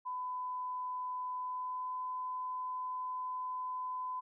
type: tone with pitch glide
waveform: sine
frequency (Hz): 1004 to 1011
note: B5 to B5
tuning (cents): +28 to +40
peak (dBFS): -36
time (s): 0.05-4.21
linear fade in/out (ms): 20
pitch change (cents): +12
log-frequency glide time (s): 1.35-1.96
effects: none